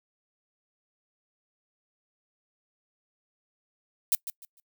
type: noise with echo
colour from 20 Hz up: violet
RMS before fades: -23 dBFS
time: 4.12-4.15 s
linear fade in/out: 0 ms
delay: 150 ms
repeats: 3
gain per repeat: -12 dB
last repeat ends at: 4.6 s
effects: noise-tail reverb RT60 0.1 s tail -23 dB re dry